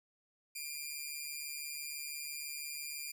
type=tone with amplitude modulation; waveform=10% pulse; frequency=2398 Hz; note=D7; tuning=36 cents sharp; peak=-29 dBFS; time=0.55-3.12 s; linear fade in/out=10 ms; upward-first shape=sine; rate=146 Hz; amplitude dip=55%; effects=none